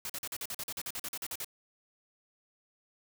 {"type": "noise bursts", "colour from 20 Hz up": "white", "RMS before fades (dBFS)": -38, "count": 16, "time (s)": [0.05, 1.446], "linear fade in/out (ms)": 2, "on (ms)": 46, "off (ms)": 44, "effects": []}